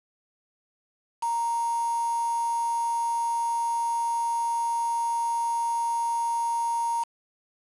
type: tone with quantisation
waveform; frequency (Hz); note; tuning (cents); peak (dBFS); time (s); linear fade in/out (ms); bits
sine; 932.3; A#5; 0; -24; 1.22-7.04; 10; 6
effects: resampled to 24000 Hz